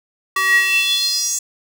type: tone with high-pass filter sweep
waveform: square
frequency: 381.1 Hz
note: G4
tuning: 49 cents flat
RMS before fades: -17 dBFS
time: 0.36-1.39 s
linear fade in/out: 5 ms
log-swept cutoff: 1400 to 7100 Hz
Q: 7.1
effects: none